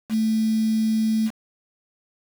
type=tone with quantisation; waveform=sine; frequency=220 Hz; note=A3; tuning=in tune; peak=-18 dBFS; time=0.09-1.31 s; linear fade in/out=50 ms; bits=6; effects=none